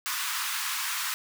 pink high-pass noise, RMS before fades -31 dBFS, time 0.06-1.14 s, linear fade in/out 0 ms, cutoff 1000 Hz, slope 48 dB/octave, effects none

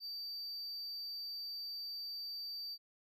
triangle tone, 4635 Hz, D8, 24 cents flat, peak -40 dBFS, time 0-2.78 s, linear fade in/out 50 ms, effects none

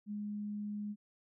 sine tone, 207.7 Hz, G#3, in tune, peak -37 dBFS, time 0.06-0.96 s, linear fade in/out 50 ms, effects none

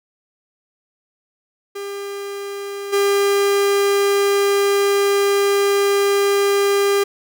45% pulse tone with level steps, 400.7 Hz, G4, 38 cents sharp, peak -26 / -14 dBFS, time 1.75-7.04 s, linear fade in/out 10 ms, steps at 2.92 s, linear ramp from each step 20 ms, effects none

